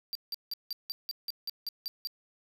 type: tone bursts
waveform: square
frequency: 4699 Hz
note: D8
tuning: in tune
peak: -33 dBFS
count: 11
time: 0.13-2.072 s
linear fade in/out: 0 ms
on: 22 ms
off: 170 ms
effects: none